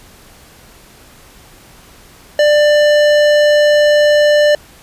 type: tone with hard clipping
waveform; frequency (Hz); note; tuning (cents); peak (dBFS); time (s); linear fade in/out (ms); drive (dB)
sine; 593; D5; +17; -9; 2.39-4.55; 2; 15
effects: pink hiss -42 dBFS RMS until 4.82 s + resampled to 32000 Hz